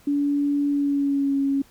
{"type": "tone with pitch glide", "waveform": "sine", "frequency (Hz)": [286.4, 276], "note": ["D4", "C#4"], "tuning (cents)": [-43, -7], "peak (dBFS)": -19, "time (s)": [0.07, 1.62], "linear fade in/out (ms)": 5, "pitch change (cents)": -64, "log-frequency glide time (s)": [0.69, 1.39], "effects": ["pink hiss -55 dBFS RMS until 1.7 s"]}